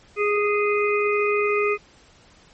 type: harmonic tone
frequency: 413.9 Hz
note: G#4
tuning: 6 cents flat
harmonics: 1 / 3 / 5 / 6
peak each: -20 / -26 / -29 / -26 dBFS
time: 0.16-1.78 s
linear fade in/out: 50 ms
effects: pink hiss -53 dBFS RMS until 2.53 s + MP3 32 kbps